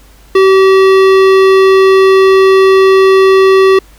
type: tone with hard clipping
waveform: sine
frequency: 383.3 Hz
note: G4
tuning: 39 cents flat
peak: -5 dBFS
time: 0.35-3.79 s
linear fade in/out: 5 ms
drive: 16 dB
effects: added 50 Hz sine -39 dBFS peak until 3.98 s + pink hiss -44 dBFS RMS until 3.98 s